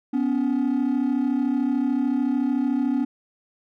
triangle tone pair together, 249.1 / 282.7 Hz, B3 / C#4, +15 / +34 cents, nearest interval major second, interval 219 cents, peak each -20 dBFS, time 0.13-3.05 s, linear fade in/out 10 ms, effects tanh soft clip ceiling -13 dBFS

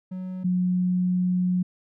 triangle / sine tone pair in turn, 184.9 / 181.2 Hz, F#3 / F#3, -1 / -36 cents, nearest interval unison, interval 35 cents, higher first, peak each -28 / -20 dBFS, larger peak second, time 0.11-0.44 / 0.44-1.63 s, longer second, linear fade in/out 10 ms, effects none

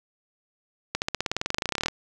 accelerating click train, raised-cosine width 0.2 ms, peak -8 dBFS, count 23, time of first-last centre 0.95-1.884 s, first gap 69 ms, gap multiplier 0.95, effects none

